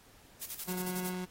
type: noise with tremolo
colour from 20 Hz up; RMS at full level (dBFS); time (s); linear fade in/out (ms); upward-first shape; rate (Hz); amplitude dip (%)
blue; -39; 0.41-1.13; 10; square; 11; 70
type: tone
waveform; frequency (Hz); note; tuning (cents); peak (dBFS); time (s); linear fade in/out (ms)
30% pulse; 182.4; F#3; -24; -33; 0.67-1.26; 20
effects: pink hiss -60 dBFS RMS until 1.3 s + AAC 48 kbps